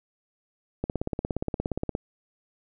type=click train; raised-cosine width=2 ms; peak=-14 dBFS; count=20; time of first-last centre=0.84-1.951 s; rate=17.1 Hz; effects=none